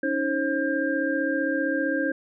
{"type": "tone cluster", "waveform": "sine", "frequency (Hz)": [280.8, 316.2, 534, 1598], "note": ["C#4", "D#4", "C5", "G6"], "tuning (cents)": [22, 28, 35, 33], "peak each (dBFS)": -28, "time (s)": [0.03, 2.12], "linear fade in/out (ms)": 5, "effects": []}